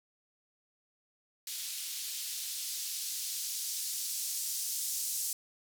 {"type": "noise with band-pass filter sweep", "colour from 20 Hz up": "violet", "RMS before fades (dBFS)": -37, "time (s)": [1.47, 5.33], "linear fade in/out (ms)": 2, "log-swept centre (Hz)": [3400, 6400], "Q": 1.1, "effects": []}